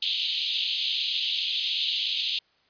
white band-pass noise, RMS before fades -28 dBFS, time 0.02-2.39 s, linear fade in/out 5 ms, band 2900 to 4100 Hz, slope 48 dB/octave, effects white hiss -65 dBFS RMS until 2.69 s + resampled to 11025 Hz

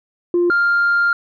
sine tone pair in turn, 349.7 / 1398.8 Hz, F4 / F6, +2 / +2 cents, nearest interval 2 octaves, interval 2400 cents, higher second, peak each -11 dBFS, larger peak neither, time 0.34-0.5 / 0.5-1.13 s, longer second, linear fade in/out 2 ms, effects tanh soft clip ceiling -10 dBFS

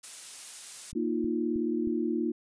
blue noise, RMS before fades -40 dBFS, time 0.03-0.92 s, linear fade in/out 10 ms
click train, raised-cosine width 5 ms, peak -31 dBFS, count 4, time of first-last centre 0.93-1.873 s, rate 3.18 Hz
sine chord, Bb suspended fourth, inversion none, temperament just, 233.1 / 310.8 / 349.6 Hz, Bb3 / Eb4 / F4, 0 / -2 / +2 cents, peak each -31 dBFS, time 0.95-2.32 s, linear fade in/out 10 ms
effects resampled to 22050 Hz

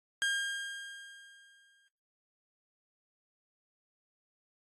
30% pulse tone with exponential decay, 1610 Hz, G6, 46 cents sharp, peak -25 dBFS, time 0.22-1.88 s, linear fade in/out 0 ms, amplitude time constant 360 ms, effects noise-tail reverb RT60 0.6 s tail -22 dB re dry + AAC 32 kbps

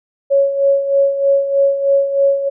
sine tone with tremolo, 554.4 Hz, C#5, in tune, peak -8 dBFS, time 0.3-2.5 s, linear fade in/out 20 ms, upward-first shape sine, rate 3.2 Hz, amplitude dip 65%, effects none

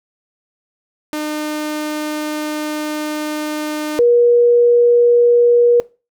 sawtooth / sine tone pair in turn, 303.2 / 478.8 Hz, D#4 / A#4, -45 / +46 cents, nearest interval minor sixth, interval 791 cents, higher second, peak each -16 / -8 dBFS, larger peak second, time 1.13-3.99 / 3.99-5.8 s, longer first, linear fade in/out 0 ms, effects noise-tail reverb RT60 0.3 s tail -21 dB re dry

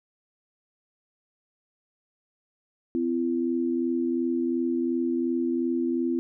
sine tone pair together, 255.7 / 338.5 Hz, C4 / E4, -40 / +46 cents, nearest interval perfect fourth, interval 486 cents, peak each -26 dBFS, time 2.95-6.19 s, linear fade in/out 0 ms, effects none

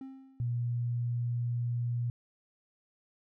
triangle tone with exponential decay, 266.2 Hz, C4, 30 cents sharp, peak -37 dBFS, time 0.01-0.75 s, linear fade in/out 2 ms, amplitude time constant 160 ms
sine tone, 120 Hz, B2, 49 cents flat, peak -29 dBFS, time 0.4-2.1 s, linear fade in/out 0 ms
effects none

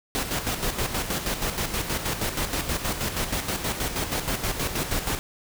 pink noise with tremolo, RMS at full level -26 dBFS, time 0.15-5.19 s, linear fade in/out 0 ms, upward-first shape square, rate 6.3 Hz, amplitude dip 55%, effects none

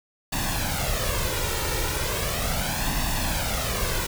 pink noise with flanger, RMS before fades -26 dBFS, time 0.32-4.07 s, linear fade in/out 10 ms, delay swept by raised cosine 1.1 to 2.2 ms, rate 0.37 Hz, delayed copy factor +0.65, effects none

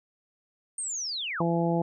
sine linear sweep, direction down, 8830 to 883 Hz, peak -30 dBFS, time 0.78-1.42 s, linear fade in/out 2 ms
harmonic tone, 168.8 Hz, E3, 41 cents sharp, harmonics 1 / 2 / 3 / 4 / 5, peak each -26 / -29 / -31 / -32 / -33 dBFS, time 1.4-1.82 s, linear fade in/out 5 ms
effects none

